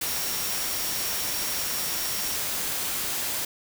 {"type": "tone in noise", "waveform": "sine", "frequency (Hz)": 5588, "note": "F8", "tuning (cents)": 0, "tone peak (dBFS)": -35, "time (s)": [0.06, 2.36], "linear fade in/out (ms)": 5, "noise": "white", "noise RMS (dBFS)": -29, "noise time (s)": [0.01, 3.45], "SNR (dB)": -9, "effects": []}